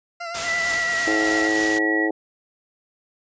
20% pulse tone with vibrato, 681 Hz, F5, 44 cents flat, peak -24 dBFS, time 0.2-1.48 s, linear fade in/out 10 ms, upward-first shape sine, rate 8.9 Hz, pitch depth 39 cents each way
white noise with tremolo, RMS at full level -26 dBFS, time 0.34-1.79 s, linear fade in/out 10 ms, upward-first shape triangle, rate 3.3 Hz, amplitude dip 35%
sine tone with pitch glide, 1975.5 to 1927 Hz, B6 to B6, 0 to -43 cents, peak -21 dBFS, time 0.44-2.1 s, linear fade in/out 50 ms, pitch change -43 cents, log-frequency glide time 0.63-0.99 s
harmonic tone, 107.3 Hz, A2, 43 cents flat, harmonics 3 / 4 / 5 / 6 / 7 / 8, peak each -22 / -28 / -30 / -36 / -32 / -36 dBFS, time 1.07-2.11 s, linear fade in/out 5 ms
effects resampled to 16000 Hz

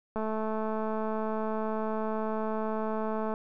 click train, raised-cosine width 1 ms, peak -20 dBFS, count 694, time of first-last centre 0.16-3.339 s, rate 218 Hz, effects none

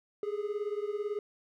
triangle beating tone pair, 408.4 / 426.4 Hz, G#4 / G#4, -29 / +46 cents, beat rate 18 Hz, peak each -32 / -34 dBFS, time 0.23-1.19 s, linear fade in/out 2 ms, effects none

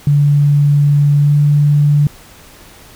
sine tone with pitch glide, 144.6 to 146.28 Hz, D3 to D3, -27 to -7 cents, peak -7 dBFS, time 0.07-2.07 s, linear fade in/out 2 ms, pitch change +20 cents, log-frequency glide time 1.2-1.33 s, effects pink hiss -40 dBFS RMS until 2.95 s

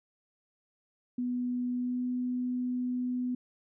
sine tone with pitch glide, 246.9 to 249.2 Hz, B3 to B3, 0 to +16 cents, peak -29 dBFS, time 1.18-3.35 s, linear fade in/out 5 ms, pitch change +16 cents, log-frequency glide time 1.73-2.05 s, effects none

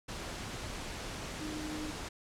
sine tone in noise, 306.6 Hz, D#4, 25 cents flat, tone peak -39 dBFS, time 1.4-1.91 s, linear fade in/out 10 ms, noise pink, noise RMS -41 dBFS, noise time 0.08-2.09 s, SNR -1 dB, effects low-pass 8000 Hz 12 dB/octave

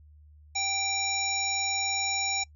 harmonic tone with a mistuned harmonic, 784 Hz, G5, in tune, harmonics 1 / 3 / 5 / 7 / 9, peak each -34 / -32 / -35 / -36 / -31 dBFS, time 0.55-2.44 s, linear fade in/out 10 ms, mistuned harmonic 9, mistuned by -44 cents, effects noise-tail reverb RT60 0.1 s tail -23 dB re dry + added 75 Hz sine -51 dBFS peak until 2.55 s

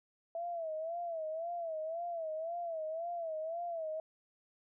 sine tone with vibrato, 659.3 Hz, E5, in tune, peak -36 dBFS, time 0.35-4 s, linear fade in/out 2 ms, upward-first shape sine, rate 1.9 Hz, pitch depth 96 cents each way, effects none

